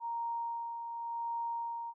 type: tone with tremolo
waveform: sine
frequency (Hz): 932.3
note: A#5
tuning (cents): 0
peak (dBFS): -33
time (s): 0-1.94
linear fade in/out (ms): 50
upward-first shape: sine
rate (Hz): 0.89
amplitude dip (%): 45
effects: none